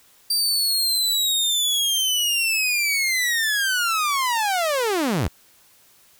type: linear sweep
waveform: sawtooth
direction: down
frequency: 4708 to 62.5 Hz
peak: -16 dBFS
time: 0.3-5.28 s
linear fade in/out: 5 ms
effects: white hiss -55 dBFS RMS until 6.19 s